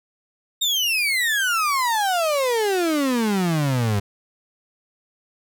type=exponential sweep; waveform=35% pulse; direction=down; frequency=3732 to 98 Hz; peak=-17 dBFS; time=0.61-4 s; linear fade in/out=10 ms; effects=none